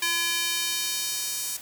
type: tone with high-pass filter sweep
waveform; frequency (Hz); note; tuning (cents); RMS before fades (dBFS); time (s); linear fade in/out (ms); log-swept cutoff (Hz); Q
square; 340; F4; -46; -28; 0.02-1.57; 5; 2000 to 6900; 0.95
effects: white hiss -43 dBFS RMS until 1.61 s